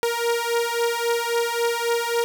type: beating tone pair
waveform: sawtooth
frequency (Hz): 467.1 / 470.8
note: A#4 / A#4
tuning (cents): +3 / +17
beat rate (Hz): 3.7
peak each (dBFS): -20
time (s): 0.03-2.24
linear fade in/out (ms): 0
effects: none